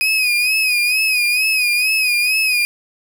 35% pulse tone with vibrato, 2500 Hz, D#7, 8 cents sharp, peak -12 dBFS, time 0.01-2.65 s, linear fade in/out 0 ms, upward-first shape sine, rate 2.2 Hz, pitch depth 68 cents each way, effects none

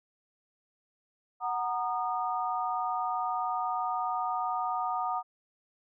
sine chord, D# minor, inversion first, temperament equal with one note detuned, 740 / 932.3 / 1226 Hz, F#5 / A#5 / D#6, 0 / 0 / -26 cents, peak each -32 / -34 / -33 dBFS, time 1.4-5.23 s, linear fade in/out 50 ms, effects none

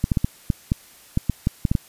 clicks, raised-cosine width 5 ms, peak -6 dBFS, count 12, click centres 0.041 / 0.118 / 0.172 / 0.245 / 0.502 / 0.719 / 1.174 / 1.297 / 1.471 / 1.652 / 1.715 / 1.752 s, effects white hiss -49 dBFS RMS until 1.88 s + resampled to 32000 Hz

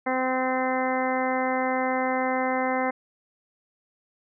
harmonic tone, 258.1 Hz, C4, 23 cents flat, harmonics 1 / 2 / 3 / 4 / 5 / 6 / 7 / 8, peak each -29 / -28 / -28 / -32 / -36 / -37 / -36 / -33 dBFS, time 0.06-2.91 s, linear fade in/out 10 ms, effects none

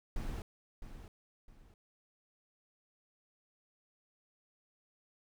brown noise with echo, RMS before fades -38 dBFS, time 0.16-0.42 s, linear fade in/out 2 ms, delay 660 ms, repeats 2, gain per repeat -10 dB, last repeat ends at 1.74 s, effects none

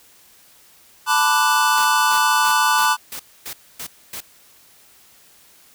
square chord, B minor seventh, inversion third, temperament equal with one note detuned, 880 / 993.5 / 1174.7 / 1480 Hz, A5 / B5 / D6 / F#6, 0 / +10 / 0 / 0 cents, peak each -21 dBFS, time 1.06-2.97 s, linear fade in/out 50 ms
white noise bursts, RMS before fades -31 dBFS, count 8, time 1.77-4.206 s, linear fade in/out 5 ms, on 77 ms, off 260 ms
effects white hiss -51 dBFS RMS until 5.74 s

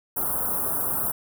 white band-stop noise, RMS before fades -26 dBFS, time 0.16-1.12 s, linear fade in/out 10 ms, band 1400 to 9800 Hz, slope 48 dB/octave, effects none

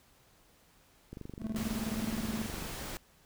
click train, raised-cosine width 3 ms, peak -30 dBFS, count 37, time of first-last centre 1.13-2.624 s, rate 24.1 Hz
triangle tone with tremolo, 219.5 Hz, A3, 4 cents flat, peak -29 dBFS, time 1.39-2.48 s, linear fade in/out 50 ms, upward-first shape square, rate 19 Hz, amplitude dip 75%
pink noise, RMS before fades -41 dBFS, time 1.56-2.97 s, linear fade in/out 0 ms
effects pink hiss -64 dBFS RMS until 3.25 s

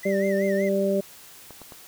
triangle tone with vibrato, 1940 Hz, B6, 31 cents flat, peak -32 dBFS, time 0.03-0.69 s, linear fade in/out 5 ms, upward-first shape sine, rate 5.3 Hz, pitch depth 140 cents each way
harmonic tone, 196 Hz, G3, in tune, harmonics 1 / 2 / 3, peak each -25 / -25 / -24 dBFS, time 0.05-1.01 s, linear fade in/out 10 ms
clicks, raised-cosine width 1 ms, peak -28 dBFS, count 3, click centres 1.507 / 1.617 / 1.722 s
effects white hiss -47 dBFS RMS until 1.87 s

